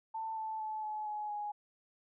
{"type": "tone with pitch steps", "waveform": "sine", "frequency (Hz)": [889, 877.3, 865.7, 854.3, 843, 831.9], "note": ["A5", "A5", "A5", "G#5", "G#5", "G#5"], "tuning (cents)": [18, -5, -28, 49, 26, 3], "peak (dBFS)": -36, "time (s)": [0.14, 1.52], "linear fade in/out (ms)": 10, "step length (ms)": 230, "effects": []}